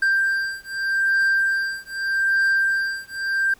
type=beating tone pair; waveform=triangle; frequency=1579 / 1579.82 Hz; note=G6 / G6; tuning=+12 / +13 cents; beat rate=0.82 Hz; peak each=-20 dBFS; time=0.02-3.54 s; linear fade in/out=5 ms; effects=pink hiss -54 dBFS RMS until 3.59 s